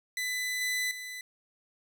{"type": "tone with level steps", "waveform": "sawtooth", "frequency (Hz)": 2000, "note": "B6", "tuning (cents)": 21, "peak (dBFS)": [-27, -25, -35], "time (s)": [0.17, 1.21], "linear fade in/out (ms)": 2, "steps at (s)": [0.61, 0.91], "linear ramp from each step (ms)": 2, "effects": []}